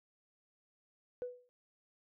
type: tone with exponential decay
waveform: sine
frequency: 493.9 Hz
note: B4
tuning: in tune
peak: -33 dBFS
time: 1.22-1.49 s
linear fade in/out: 0 ms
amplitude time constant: 57 ms
effects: tanh soft clip ceiling -32 dBFS